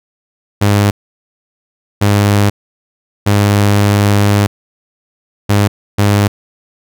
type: tone bursts at uneven times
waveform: sawtooth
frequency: 102.1 Hz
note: G#2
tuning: 29 cents flat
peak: -4 dBFS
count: 5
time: 0.61-0.91 / 2.01-2.5 / 3.26-4.47 / 5.49-5.68 / 5.98-6.28 s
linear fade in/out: 10 ms
effects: none